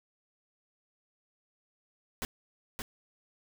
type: noise with echo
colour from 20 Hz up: pink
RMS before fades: -35 dBFS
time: 2.22-2.25 s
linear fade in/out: 0 ms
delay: 570 ms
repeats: 1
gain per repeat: -3 dB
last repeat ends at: 2.82 s
effects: none